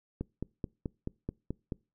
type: click train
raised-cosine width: 3 ms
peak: -21 dBFS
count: 8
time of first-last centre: 0.21-1.722 s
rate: 4.63 Hz
effects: noise-tail reverb RT60 0.3 s tail -25 dB re dry